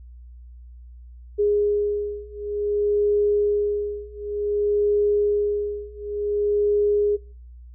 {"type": "beating tone pair", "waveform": "sine", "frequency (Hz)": [412.7, 413.25], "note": ["G#4", "G#4"], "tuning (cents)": [-11, -9], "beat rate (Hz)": 0.55, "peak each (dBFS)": [-23, -22], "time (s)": [1.38, 7.17], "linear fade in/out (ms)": 20, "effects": ["noise-tail reverb RT60 0.5 s tail -23 dB re dry", "added 60 Hz sine -40 dBFS peak until 7.74 s"]}